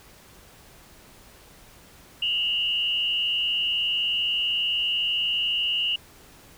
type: tone with frequency modulation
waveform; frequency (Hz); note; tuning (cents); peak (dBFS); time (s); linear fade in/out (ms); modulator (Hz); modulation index
sine; 2872; F7; +48; -22; 2.22-5.96; 5; 116; 0.89
effects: pink hiss -51 dBFS RMS until 6.57 s